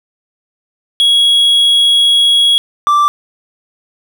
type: tone pair in turn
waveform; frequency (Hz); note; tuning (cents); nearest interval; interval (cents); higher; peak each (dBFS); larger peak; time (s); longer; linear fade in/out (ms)
triangle; 3325 / 1172.9; G#7 / D6; +1 / -3; octave + tritone; 1804; first; -5; neither; 1-2.58 / 2.87-3.08; first; 0
effects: none